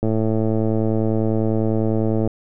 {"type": "click train", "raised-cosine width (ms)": 2, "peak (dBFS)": -8, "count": 248, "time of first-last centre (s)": [0.03, 2.275], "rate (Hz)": 110, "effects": []}